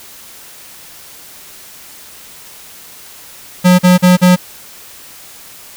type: tone bursts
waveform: square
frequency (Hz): 180.7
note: F#3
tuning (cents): -41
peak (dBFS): -5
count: 4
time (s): 3.64-4.363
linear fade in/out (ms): 20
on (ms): 150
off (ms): 41
effects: white hiss -36 dBFS RMS until 5.76 s